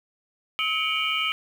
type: tone cluster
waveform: sine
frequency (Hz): 1282 / 2257 / 2398 / 2872 / 3080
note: E6 / C#7 / D7 / F7 / G7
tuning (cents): -49 / +31 / +36 / +48 / -31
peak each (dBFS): -29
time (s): 0.59-1.32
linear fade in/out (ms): 0
effects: tanh soft clip ceiling -11 dBFS + 8-bit